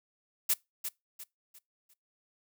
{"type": "noise with echo", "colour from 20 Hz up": "blue", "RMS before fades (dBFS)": -26, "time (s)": [0.49, 0.54], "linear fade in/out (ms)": 10, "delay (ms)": 350, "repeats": 4, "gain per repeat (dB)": -9, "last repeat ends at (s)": 1.94, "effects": ["noise-tail reverb RT60 0.2 s tail -23 dB re dry"]}